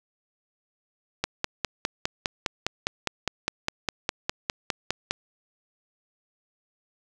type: click train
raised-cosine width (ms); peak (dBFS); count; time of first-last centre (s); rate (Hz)
0.2; -7; 20; 1.24-5.11; 4.91
effects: none